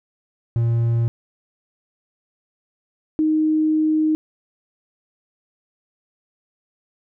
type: tone pair in turn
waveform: triangle / sine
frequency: 116.54 / 311.1 Hz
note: A#2 / D#4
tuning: 0 / 0 cents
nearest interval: octave + perfect fourth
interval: 1700 cents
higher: second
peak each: -14 / -15 dBFS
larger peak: first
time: 0.56-1.08 / 3.19-4.15 s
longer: second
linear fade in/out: 0 ms
effects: none